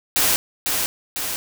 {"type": "noise with echo", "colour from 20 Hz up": "white", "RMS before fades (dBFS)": -18, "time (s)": [0.16, 0.36], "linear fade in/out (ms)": 0, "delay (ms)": 500, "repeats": 2, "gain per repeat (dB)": -4, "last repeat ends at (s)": 1.36, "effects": []}